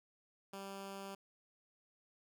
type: tone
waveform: 10% pulse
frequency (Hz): 196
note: G3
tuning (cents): 0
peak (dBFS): -37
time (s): 0.53-1.15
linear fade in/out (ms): 5
effects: none